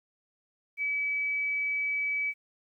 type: tone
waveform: sine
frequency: 2289 Hz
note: D7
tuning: 45 cents flat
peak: -27 dBFS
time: 0.77-2.34 s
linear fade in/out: 50 ms
effects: 11-bit